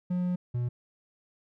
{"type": "tone pair in turn", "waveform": "triangle", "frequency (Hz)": [179.4, 121.68], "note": ["F3", "B2"], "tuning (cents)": [47, -25], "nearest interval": "perfect fifth", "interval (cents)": 672, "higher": "first", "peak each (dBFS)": [-24, -25], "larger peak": "first", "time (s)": [[0.1, 0.36], [0.54, 0.69]], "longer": "first", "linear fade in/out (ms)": 10, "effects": []}